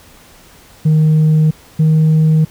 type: tone pair in turn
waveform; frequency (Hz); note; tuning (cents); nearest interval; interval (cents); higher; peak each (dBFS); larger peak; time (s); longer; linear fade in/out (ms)
sine; 155.56 / 157; D#3 / D#3; 0 / +16; unison; 16; second; -5; neither; 0.85-1.51 / 1.79-2.45; neither; 10
effects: tanh soft clip ceiling -6 dBFS + pink hiss -43 dBFS RMS until 2.5 s